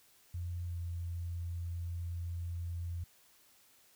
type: tone with pitch glide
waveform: sine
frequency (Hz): 87.31 to 85.86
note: F2 to F2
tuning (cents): 0 to -29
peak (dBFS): -36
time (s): 0.34-3.04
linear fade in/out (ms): 5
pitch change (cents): -29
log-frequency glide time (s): 0.66-0.76
effects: white hiss -65 dBFS RMS until 3.95 s